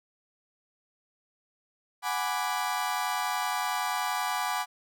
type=chord; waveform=35% pulse; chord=G# half-diminished seventh; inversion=third; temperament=equal; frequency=740 / 830.6 / 987.8 / 1174.7 Hz; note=F#5 / G#5 / B5 / D6; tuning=0 / 0 / 0 / 0 cents; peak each=-32 dBFS; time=2.02-4.66 s; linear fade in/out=50 ms; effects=none